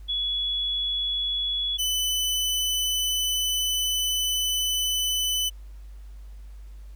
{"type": "tone pair in turn", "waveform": ["sine", "sawtooth"], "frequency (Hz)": [3387, 3004], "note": ["G#7", "F#7"], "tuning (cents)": [33, 26], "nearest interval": "major second", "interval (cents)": 207, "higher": "first", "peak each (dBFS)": [-24, -20], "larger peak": "second", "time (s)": [[0.08, 1.78], [1.78, 5.5]], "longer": "second", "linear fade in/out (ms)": 20, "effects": ["added 50 Hz sine -39 dBFS peak until 6.95 s", "pink hiss -62 dBFS RMS until 6.95 s"]}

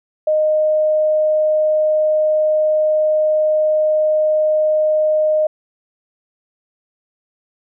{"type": "tone", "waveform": "sine", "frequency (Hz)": 617, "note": "D#5", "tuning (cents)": -15, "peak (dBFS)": -12, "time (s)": [0.27, 5.47], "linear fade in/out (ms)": 5, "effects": []}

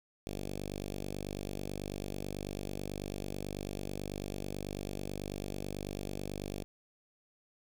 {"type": "tone with notch filter", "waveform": "5% pulse", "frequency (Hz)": 49.12, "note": "G1", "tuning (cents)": 4, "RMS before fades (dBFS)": -40, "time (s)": [0.27, 6.64], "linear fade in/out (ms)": 0, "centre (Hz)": 1400, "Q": 0.75, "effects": []}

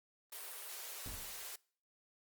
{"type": "high-pass noise", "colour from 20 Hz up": "white", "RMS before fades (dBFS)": -47, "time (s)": [0.32, 1.56], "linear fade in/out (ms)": 5, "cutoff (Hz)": 360, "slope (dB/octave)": 96}
{"type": "noise with exponential decay", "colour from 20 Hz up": "brown", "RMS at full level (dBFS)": -43, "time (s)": [1.06, 1.51], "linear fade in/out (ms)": 2, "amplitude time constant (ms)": 96}
{"effects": ["noise-tail reverb RT60 0.5 s tail -24 dB re dry", "Opus 32 kbps"]}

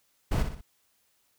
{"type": "noise with echo", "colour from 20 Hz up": "brown", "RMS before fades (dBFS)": -24, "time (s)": [0.31, 0.43], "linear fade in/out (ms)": 10, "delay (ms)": 61, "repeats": 3, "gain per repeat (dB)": -7, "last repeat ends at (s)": 0.613, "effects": ["white hiss -70 dBFS RMS until 1.38 s"]}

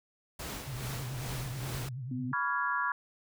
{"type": "noise with tremolo", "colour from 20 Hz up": "pink", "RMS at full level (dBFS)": -39, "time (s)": [0.39, 1.89], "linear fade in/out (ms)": 5, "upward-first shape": "sine", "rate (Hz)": 2.4, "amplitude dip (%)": 50}
{"type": "tone with vibrato", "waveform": "sine", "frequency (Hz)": 128.3, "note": "C3", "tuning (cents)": -34, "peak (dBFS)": -36, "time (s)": [0.67, 2.34], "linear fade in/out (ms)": 10, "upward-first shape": "triangle", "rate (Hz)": 9.3, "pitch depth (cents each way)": 170}
{"type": "tone", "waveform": "sine", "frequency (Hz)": 252.6, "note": "B3", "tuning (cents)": 39, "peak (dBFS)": -34, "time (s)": [2.11, 2.32], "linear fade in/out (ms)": 5}
{"type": "chord", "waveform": "sine", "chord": "C# dominant seventh", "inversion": "third", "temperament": "equal with one note detuned", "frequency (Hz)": [987.8, 1134, 1396.9, 1661.2], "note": ["B5", "C#6", "E#6", "G#6"], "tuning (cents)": [0, 39, 0, 0], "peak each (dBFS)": -34, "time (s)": [2.33, 2.92], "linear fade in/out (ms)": 2}
{"effects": []}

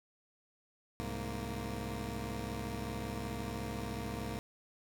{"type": "tone cluster", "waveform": "15% pulse", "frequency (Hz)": [65.3, 104.8, 232.5], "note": ["C2", "G#2", "A#3"], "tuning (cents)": [-3, 16, -4], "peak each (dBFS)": [-35, -36, -36], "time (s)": [1, 4.39], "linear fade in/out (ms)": 0, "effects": []}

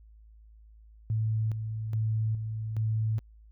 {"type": "tone with tremolo", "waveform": "sine", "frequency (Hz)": 110, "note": "A2", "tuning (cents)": 0, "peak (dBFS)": -25, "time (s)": [1.1, 3.19], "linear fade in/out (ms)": 0, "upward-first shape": "square", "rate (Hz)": 1.2, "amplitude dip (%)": 50, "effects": ["added 54 Hz sine -51 dBFS peak until 3.51 s"]}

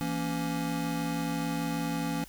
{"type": "chord", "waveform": "square", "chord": "A# diminished", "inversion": "second", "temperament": "just", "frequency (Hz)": [167.82, 233.1, 279.7], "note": ["E3", "A#3", "C#4"], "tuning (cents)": [31, 0, 16], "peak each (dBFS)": [-34, -37, -34], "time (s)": [0.01, 2.24], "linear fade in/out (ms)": 0, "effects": ["added 50 Hz sine -52 dBFS peak until 2.28 s", "white hiss -53 dBFS RMS until 2.28 s"]}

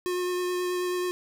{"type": "tone with vibrato", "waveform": "square", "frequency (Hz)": 360, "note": "F#4", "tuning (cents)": -47, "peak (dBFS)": -27, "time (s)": [0.06, 1.11], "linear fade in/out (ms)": 0, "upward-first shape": "sine", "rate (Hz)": 9.3, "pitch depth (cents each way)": 11, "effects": []}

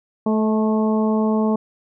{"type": "harmonic tone with a mistuned harmonic", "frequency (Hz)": 217.7, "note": "A3", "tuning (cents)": -18, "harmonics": [1, 2, 3, 4, 5], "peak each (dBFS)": [-17, -23, -27, -29, -31], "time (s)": [0.26, 1.56], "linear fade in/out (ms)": 5, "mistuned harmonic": 3, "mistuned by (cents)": -20, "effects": []}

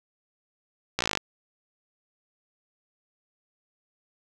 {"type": "slowing click train", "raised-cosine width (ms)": 0.2, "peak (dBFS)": -7, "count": 11, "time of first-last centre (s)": [0.99, 1.173], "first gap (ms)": 16, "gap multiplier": 1.03, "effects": []}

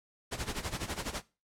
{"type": "noise with tremolo", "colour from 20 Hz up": "pink", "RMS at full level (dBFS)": -34, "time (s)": [0.31, 1.22], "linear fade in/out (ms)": 20, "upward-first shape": "sine", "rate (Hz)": 12, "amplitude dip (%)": 80, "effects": ["noise-tail reverb RT60 0.3 s tail -20 dB re dry", "low-pass 10000 Hz 12 dB/octave"]}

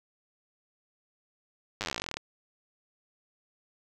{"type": "slowing click train", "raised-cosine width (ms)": 0.2, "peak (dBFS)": -15, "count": 22, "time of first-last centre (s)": [1.81, 2.17], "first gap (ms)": 9, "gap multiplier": 1.06, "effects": []}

